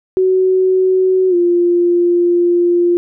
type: tone with pitch glide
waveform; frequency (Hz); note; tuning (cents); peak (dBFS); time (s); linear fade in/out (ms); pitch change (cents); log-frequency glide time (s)
sine; 373.9 to 348.9; F#4 to F4; +18 to -2; -9; 0.17-2.97; 0; -120; 1.29-1.35
effects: none